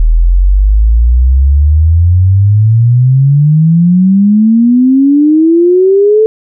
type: exponential sweep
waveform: sine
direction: up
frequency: 38.89 to 442.5 Hz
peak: -3 dBFS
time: 0-6.26 s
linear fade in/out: 0 ms
effects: none